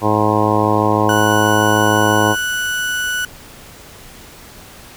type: harmonic tone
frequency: 106.2 Hz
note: G#2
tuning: 39 cents sharp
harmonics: 1 / 2 / 3 / 4 / 5 / 6 / 7 / 8 / 9 / 10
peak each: -20 / -22 / -19 / -21 / -21 / -24 / -22 / -23 / -20 / -21 dBFS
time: 0.01-2.36 s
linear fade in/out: 50 ms
type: tone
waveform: 35% pulse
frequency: 1480 Hz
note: F#6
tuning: in tune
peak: -16 dBFS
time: 1.09-3.25 s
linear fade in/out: 2 ms
effects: pink hiss -39 dBFS RMS until 4.96 s